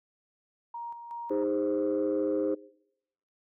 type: tone with tremolo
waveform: sine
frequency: 940 Hz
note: A#5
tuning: 14 cents sharp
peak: -35 dBFS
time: 0.74-1.44 s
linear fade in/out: 5 ms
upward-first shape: square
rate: 2.7 Hz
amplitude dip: 50%
type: chord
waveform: sine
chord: Ab major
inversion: second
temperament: equal with one note detuned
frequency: 311.1 / 404.9 / 523.3 Hz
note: Eb4 / Ab4 / C5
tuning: 0 / -44 / 0 cents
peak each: -29 dBFS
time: 1.3-2.55 s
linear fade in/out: 10 ms
effects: noise-tail reverb RT60 0.8 s tail -22 dB re dry + tanh soft clip ceiling -20 dBFS